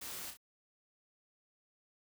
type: noise with echo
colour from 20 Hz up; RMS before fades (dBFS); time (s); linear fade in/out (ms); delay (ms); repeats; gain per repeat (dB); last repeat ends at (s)
white; -45; 0.01-0.31; 10; 31; 2; -6; 0.372
effects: none